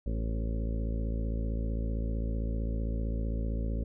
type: harmonic tone with a mistuned harmonic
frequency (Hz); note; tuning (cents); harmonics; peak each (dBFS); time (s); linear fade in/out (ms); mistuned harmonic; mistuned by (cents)
55.5; A1; +16; 1 / 2 / 3 / 4 / 5 / 6 / 7 / 8 / 9 / 10; -30 / -38 / -43 / -40 / -44 / -50 / -50 / -48 / -50 / -48; 0.06-3.84; 5; 7; -21
effects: none